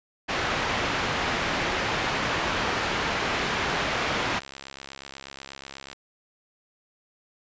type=low-pass noise; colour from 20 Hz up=white; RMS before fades=-27 dBFS; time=0.28-4.4 s; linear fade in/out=20 ms; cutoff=2200 Hz; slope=12 dB/octave
type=click train; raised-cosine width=0.2 ms; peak=-21 dBFS; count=179; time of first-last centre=3.32-5.93 s; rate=68.2 Hz
effects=resampled to 16000 Hz